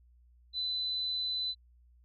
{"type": "tone", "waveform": "sine", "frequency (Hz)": 4009, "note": "B7", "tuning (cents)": 25, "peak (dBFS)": -31, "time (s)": [0.53, 1.55], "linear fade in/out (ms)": 50, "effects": ["added 60 Hz sine -59 dBFS peak until 2.04 s"]}